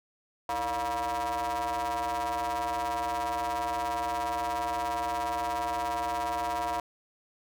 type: ring-modulated tone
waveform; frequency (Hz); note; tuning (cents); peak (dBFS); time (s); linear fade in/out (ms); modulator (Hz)
40% pulse; 127; B2; +49; -25; 0.49-6.8; 2; 834
effects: none